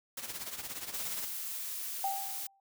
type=noise with tremolo; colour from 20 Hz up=white; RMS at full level=-38 dBFS; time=0.17-1.25 s; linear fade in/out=5 ms; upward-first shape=triangle; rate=17 Hz; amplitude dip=75%
type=noise; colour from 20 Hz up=blue; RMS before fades=-39 dBFS; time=0.94-2.47 s; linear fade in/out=5 ms
type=tone with exponential decay; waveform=sine; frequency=784 Hz; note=G5; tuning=in tune; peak=-28 dBFS; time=2.04-2.6 s; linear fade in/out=2 ms; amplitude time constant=120 ms
effects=none